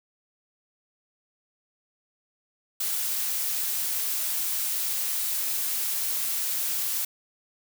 blue noise, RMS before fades -28 dBFS, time 2.8-7.05 s, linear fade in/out 5 ms, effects none

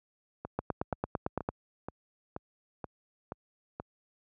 two click trains, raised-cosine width 1 ms, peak -16 / -23 dBFS, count 9 / 8, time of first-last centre 0.59-1.489 / 0.45-3.799 s, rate 8.9 / 2.09 Hz, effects high-pass 60 Hz 12 dB/octave

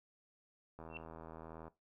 click train, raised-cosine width 1 ms, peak -36 dBFS, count 73, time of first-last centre 0.79-1.68 s, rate 80.9 Hz
sine tone with exponential growth, 2710 Hz, E7, 47 cents sharp, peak -40 dBFS, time 0.89-0.97 s, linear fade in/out 1 ms, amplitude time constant 17 ms
effects noise-tail reverb RT60 0.2 s tail -17 dB re dry

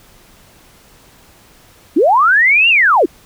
sine linear two-way sweep, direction up then down, 261.6 to 2836 to 261.6 Hz, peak -7 dBFS, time 1.96-3.06 s, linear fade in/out 10 ms, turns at 2.69 s, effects pink hiss -46 dBFS RMS until 3.25 s

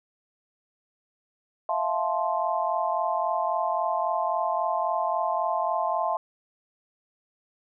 sine chord, F major seventh, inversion third, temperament just, 654.8 / 698.5 / 873.1 / 1047.7 Hz, E5 / F5 / A5 / C6, -12 / 0 / -14 / +2 cents, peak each -29 dBFS, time 1.69-6.17 s, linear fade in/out 2 ms, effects none

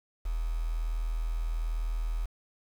sine tone with quantisation, 40.57 Hz, E1, 27 cents flat, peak -28 dBFS, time 0.25-2.26 s, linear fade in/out 10 ms, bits 8, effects none

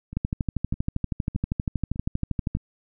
two click trains, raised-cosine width 5 ms, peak -12 / -24 dBFS, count 31 / 5, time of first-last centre 0.17-2.551 / 0.13-2.569 s, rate 12.6 / 1.64 Hz, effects none

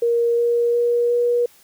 sine tone with pitch steps, 470 / 473.5 / 477.1 / 480.7 Hz, A#4 / A#4 / A#4 / B4, +14 / +27 / +40 / -47 cents, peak -15 dBFS, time 0.02-1.46 s, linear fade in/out 5 ms, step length 360 ms, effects white hiss -52 dBFS RMS until 1.63 s

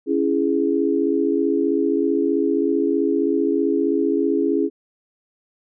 sine chord, C# minor, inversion none, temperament just, 277.2 / 332.6 / 415.8 Hz, C#4 / E4 / G#4, 0 / +16 / +2 cents, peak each -21 dBFS, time 0.06-4.7 s, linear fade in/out 50 ms, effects none

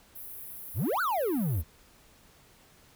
pink high-pass noise, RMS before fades -43 dBFS, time 0.15-1.62 s, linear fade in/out 10 ms, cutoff 11000 Hz, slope 48 dB/octave
triangle exponential two-way sweep, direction up then down, 68.2 to 1544 to 68.2 Hz, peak -24 dBFS, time 0.74-1.64 s, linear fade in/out 50 ms, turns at 1.01 s
effects pink hiss -59 dBFS RMS until 2.95 s

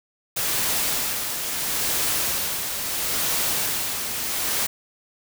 white noise with tremolo, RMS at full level -23 dBFS, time 0.36-4.67 s, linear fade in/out 10 ms, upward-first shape sine, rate 0.74 Hz, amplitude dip 45%, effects none

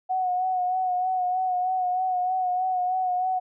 sine tone with vibrato, 736 Hz, F#5, 9 cents flat, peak -22 dBFS, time 0.09-3.4 s, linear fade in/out 20 ms, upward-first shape sine, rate 3.2 Hz, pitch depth 33 cents each way, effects none

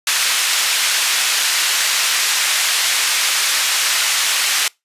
pink band-pass noise, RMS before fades -17 dBFS, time 0.07-4.68 s, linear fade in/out 2 ms, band 1900 to 10000 Hz, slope 12 dB/octave, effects noise-tail reverb RT60 0.2 s tail -25 dB re dry + resampled to 32000 Hz

